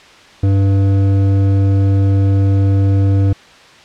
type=tone with hard clipping; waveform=sine; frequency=98 Hz; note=G2; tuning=in tune; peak=-11 dBFS; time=0.43-3.33 s; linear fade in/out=5 ms; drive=10 dB; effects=white hiss -41 dBFS RMS until 3.84 s + low-pass 4000 Hz 12 dB/octave